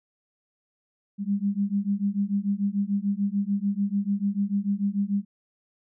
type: beating tone pair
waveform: sine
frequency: 197.4 / 204.2 Hz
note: G3 / G#3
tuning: +12 / -29 cents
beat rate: 6.8 Hz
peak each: -26 / -26 dBFS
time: 1.18-5.25 s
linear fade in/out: 50 ms
effects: none